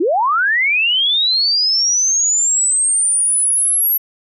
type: linear sweep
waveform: sine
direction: up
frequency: 293.7 to 11710 Hz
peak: -12 dBFS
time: 0-3.98 s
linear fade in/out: 10 ms
effects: none